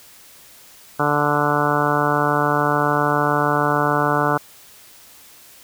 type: harmonic tone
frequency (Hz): 146.83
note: D3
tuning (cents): 0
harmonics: 1 / 2 / 3 / 4 / 5 / 6 / 7 / 8 / 9 / 10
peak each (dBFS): -25 / -25 / -25 / -25 / -25 / -25 / -25 / -25 / -25 / -25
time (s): 0.99-4.38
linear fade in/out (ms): 10
effects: white hiss -46 dBFS RMS until 5.63 s